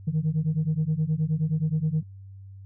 sine beating tone pair, 151.7 / 161.2 Hz, D#3 / E3, -44 / -38 cents, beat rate 9.5 Hz, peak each -24 dBFS, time 0.07-2.03 s, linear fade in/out 10 ms, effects tanh soft clip ceiling -18 dBFS + added 97 Hz sine -41 dBFS peak until 2.65 s

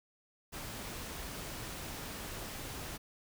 pink noise, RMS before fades -43 dBFS, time 0.52-2.98 s, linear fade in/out 20 ms, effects none

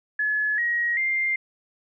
sine tone with pitch steps, 1707 / 1894 / 2102 Hz, G#6 / A#6 / C7, +47 / +27 / +7 cents, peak -21 dBFS, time 0.19-1.36 s, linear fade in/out 5 ms, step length 390 ms, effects none

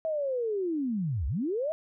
sine linear two-way sweep, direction down then up, 652 to 58 to 652 Hz, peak -27 dBFS, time 0.05-1.72 s, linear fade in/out 0 ms, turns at 1.27 s, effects none

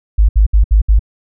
sine tone bursts, 52 Hz, G#1, 3 cents sharp, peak -5 dBFS, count 5, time 0.18-0.994 s, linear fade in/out 10 ms, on 110 ms, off 66 ms, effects none

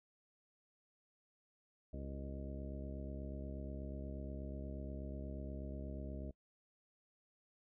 harmonic tone with a mistuned harmonic, 68.3 Hz, C#2, 25 cents flat, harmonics 1 / 2 / 3 / 4 / 5 / 6 / 7 / 8 / 9, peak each -45 / -51 / -51 / -52 / -56 / -59 / -59 / -63 / -54 dBFS, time 1.93-6.31 s, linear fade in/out 5 ms, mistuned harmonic 6, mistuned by -43 cents, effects noise-tail reverb RT60 0.1 s tail -23 dB re dry

